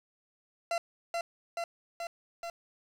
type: tone with echo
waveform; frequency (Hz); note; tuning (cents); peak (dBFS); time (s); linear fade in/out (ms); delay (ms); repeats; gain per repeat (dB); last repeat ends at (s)
40% pulse; 681; F5; -44; -28; 0.71-0.78; 2; 430; 4; -2; 2.5
effects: low-pass 8000 Hz 12 dB/octave + 9-bit